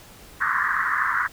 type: band-pass noise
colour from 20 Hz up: white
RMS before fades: -23 dBFS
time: 0.4-1.28 s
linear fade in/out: 20 ms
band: 1000 to 1900 Hz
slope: 96 dB/octave
effects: pink hiss -47 dBFS RMS until 1.32 s